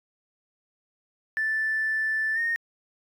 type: tone with pitch glide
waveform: triangle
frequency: 1760 to 1846.4 Hz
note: A6 to A#6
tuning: 0 to -17 cents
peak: -20 dBFS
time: 1.37-2.56 s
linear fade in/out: 0 ms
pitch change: +83 cents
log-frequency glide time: 2.34-2.39 s
effects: tanh soft clip ceiling -21 dBFS